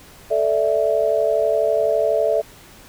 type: chord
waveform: sine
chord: A suspended fourth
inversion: none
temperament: equal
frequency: 440 / 587.3 / 659.3 Hz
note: A4 / D5 / E5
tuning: 0 / 0 / 0 cents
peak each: -21 / -20 / -19 dBFS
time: 0.3-2.42 s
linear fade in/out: 20 ms
effects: pink hiss -45 dBFS RMS until 2.88 s